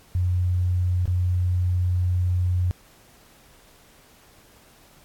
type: tone with dropouts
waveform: sine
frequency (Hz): 90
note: F#2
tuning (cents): -47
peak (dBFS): -19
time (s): 0.15-2.71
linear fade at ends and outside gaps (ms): 0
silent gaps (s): 1.056-1.078
effects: pink hiss -54 dBFS RMS until 5.04 s + AAC 64 kbps

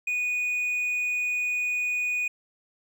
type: tone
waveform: triangle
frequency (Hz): 2470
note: D#7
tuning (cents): -13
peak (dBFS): -23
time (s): 0.07-2.28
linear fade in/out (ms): 5
effects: none

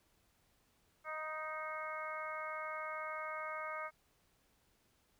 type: harmonic tone with a mistuned harmonic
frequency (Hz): 311.1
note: D#4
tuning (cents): 0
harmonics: 2 / 3 / 4 / 5 / 6 / 7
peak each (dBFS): -46 / -50 / -43 / -49 / -55 / -47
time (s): 1.04-3.91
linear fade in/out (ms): 50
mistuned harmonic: 3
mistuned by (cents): +15
effects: pink hiss -74 dBFS RMS until 5.19 s

